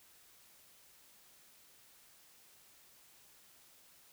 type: silence
effects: white hiss -63 dBFS RMS until 4.12 s